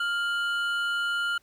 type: tone pair together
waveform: triangle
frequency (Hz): 1400 / 2966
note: F6 / F#7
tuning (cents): +4 / +4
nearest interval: octave + minor second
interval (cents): 1300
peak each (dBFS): -24 / -32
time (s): 0-1.38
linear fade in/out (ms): 5
effects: pink hiss -65 dBFS RMS until 1.42 s